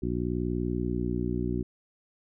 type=harmonic tone; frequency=60.4 Hz; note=B1; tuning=38 cents flat; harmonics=1 / 2 / 3 / 4 / 5 / 6; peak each=-34 / -34 / -34 / -34 / -34 / -34 dBFS; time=0.02-1.63 s; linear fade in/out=10 ms; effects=none